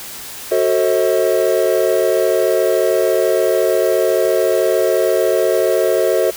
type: chord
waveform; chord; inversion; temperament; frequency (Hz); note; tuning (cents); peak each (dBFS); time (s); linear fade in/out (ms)
triangle; F# diminished seventh; none; just; 370 / 444 / 532.8 / 639.4; F#4 / A4 / C5 / Eb5; 0 / +16 / +31 / +47; -16; 0.51-6.31; 10
effects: white hiss -31 dBFS RMS until 6.36 s